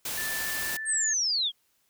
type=noise; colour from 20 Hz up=white; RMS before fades=-33 dBFS; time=0.05-0.77 s; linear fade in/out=5 ms
type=tone; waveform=sine; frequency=1760 Hz; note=A6; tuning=in tune; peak=-32 dBFS; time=0.17-1.14 s; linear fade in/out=10 ms
type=linear sweep; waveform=sine; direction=down; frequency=8690 to 3136 Hz; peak=-24 dBFS; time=0.85-1.52 s; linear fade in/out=50 ms
effects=white hiss -70 dBFS RMS until 1.89 s